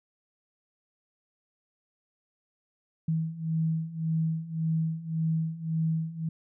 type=beating tone pair; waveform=sine; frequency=160 / 161.8 Hz; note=D#3 / E3; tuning=+49 / -32 cents; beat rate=1.8 Hz; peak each=-31 / -28 dBFS; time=3.08-6.29 s; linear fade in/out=5 ms; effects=none